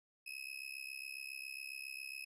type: tone with amplitude modulation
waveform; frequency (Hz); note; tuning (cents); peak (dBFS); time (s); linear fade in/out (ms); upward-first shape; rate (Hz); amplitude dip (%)
35% pulse; 2562; E7; -50; -39; 0.26-2.25; 10; sine; 67.3; 90
effects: resampled to 32000 Hz